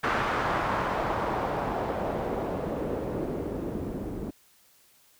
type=noise with low-pass filter sweep; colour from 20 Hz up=white; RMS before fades=-30 dBFS; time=0.03-4.31 s; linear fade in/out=10 ms; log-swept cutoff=1400 to 290 Hz; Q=1.4; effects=white hiss -61 dBFS RMS until 5.19 s